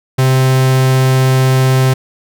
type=tone; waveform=45% pulse; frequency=130.81 Hz; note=C3; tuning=in tune; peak=-8 dBFS; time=0.18-1.94 s; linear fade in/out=10 ms; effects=none